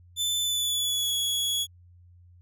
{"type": "tone with pitch glide", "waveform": "sawtooth", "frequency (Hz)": [3520, 3359], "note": ["A7", "G#7"], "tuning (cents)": [0, 19], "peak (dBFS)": -22, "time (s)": [0.16, 1.67], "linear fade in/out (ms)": 50, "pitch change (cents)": -81, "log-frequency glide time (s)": [0.41, 1.15], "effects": ["added 88 Hz sine -51 dBFS peak until 2.41 s"]}